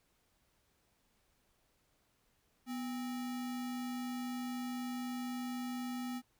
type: tone with sample-and-hold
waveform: sine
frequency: 247 Hz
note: B3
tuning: in tune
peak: -37 dBFS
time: 2.66-6.22 s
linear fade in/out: 50 ms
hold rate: 1050 Hz
effects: pink hiss -75 dBFS RMS until 6.39 s